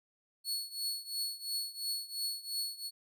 sawtooth tone with tremolo, 4390 Hz, C#8, 18 cents flat, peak -29 dBFS, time 0.44-2.91 s, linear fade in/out 50 ms, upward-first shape triangle, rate 2.9 Hz, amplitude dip 90%, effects none

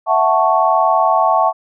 sine chord, F# minor seventh, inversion third, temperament equal, 659.3 / 740 / 880 / 1108.7 Hz, E5 / F#5 / A5 / C#6, 0 / 0 / 0 / 0 cents, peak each -16 dBFS, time 0.06-1.53 s, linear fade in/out 50 ms, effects none

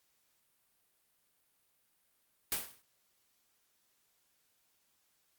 white noise with exponential decay, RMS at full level -30 dBFS, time 2.52-2.82 s, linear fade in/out 1 ms, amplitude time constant 64 ms, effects white hiss -75 dBFS RMS until 5.38 s + Opus 48 kbps

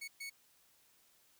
sawtooth tone bursts at uneven times, 2217 Hz, C#7, in tune, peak -39 dBFS, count 2, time 0.01-0.08 / 0.2-0.3 s, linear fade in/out 10 ms, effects white hiss -69 dBFS RMS until 1.39 s

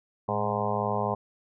harmonic tone with a mistuned harmonic, 103.7 Hz, G#2, 2 cents flat, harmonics 1 / 2 / 4 / 5 / 6 / 7 / 8 / 9 / 10, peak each -34 / -34 / -34 / -34 / -34 / -34 / -34 / -34 / -34 dBFS, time 0.28-1.15 s, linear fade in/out 10 ms, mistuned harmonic 1, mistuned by +110 cents, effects none

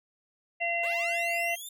harmonic tone, 684 Hz, F5, 36 cents flat, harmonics 1 / 3 / 4, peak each -31 / -31 / -31 dBFS, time 0.6-1.56 s, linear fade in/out 20 ms
10% pulse linear sweep, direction up, 469.5 to 3649 Hz, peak -32 dBFS, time 0.83-1.69 s, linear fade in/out 5 ms
effects none

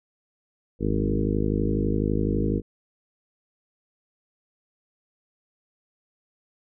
harmonic tone with a mistuned harmonic, 52 Hz, G#1, 3 cents sharp, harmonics 1 / 2 / 3 / 4 / 5 / 6 / 7 / 8 / 9, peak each -28 / -29 / -31 / -29 / -30 / -30 / -33 / -32 / -33 dBFS, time 0.79-2.62 s, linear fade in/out 50 ms, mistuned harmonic 3, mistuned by +17 cents, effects none

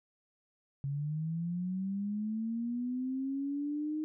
sine linear sweep, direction up, 137.2 to 311.1 Hz, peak -32 dBFS, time 0.84-4.04 s, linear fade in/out 0 ms, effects none

